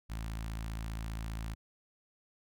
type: tone with notch filter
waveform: sawtooth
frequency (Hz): 55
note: A1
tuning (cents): 0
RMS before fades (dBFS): -39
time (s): 0.09-1.55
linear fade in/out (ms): 20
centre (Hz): 440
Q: 0.77
effects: none